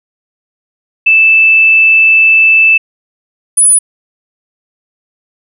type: tone pair in turn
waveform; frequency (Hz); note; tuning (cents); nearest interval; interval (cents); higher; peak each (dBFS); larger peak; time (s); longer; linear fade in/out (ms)
sine; 2637 / 9907; E7 / D#9; 0 / -9; octave + major seventh; 2291; second; -3; neither; 1.06-2.78 / 3.57-3.79; first; 10
effects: none